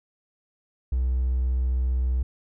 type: tone with hard clipping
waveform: triangle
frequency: 63.2 Hz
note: B1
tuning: 41 cents sharp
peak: -21 dBFS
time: 0.92-2.23 s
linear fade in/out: 5 ms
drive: 3 dB
effects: none